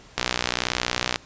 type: click train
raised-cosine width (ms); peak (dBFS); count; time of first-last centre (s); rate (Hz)
0.2; -4; 61; 0.18-1.159; 61.3
effects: pink hiss -49 dBFS RMS until 1.25 s + resampled to 16000 Hz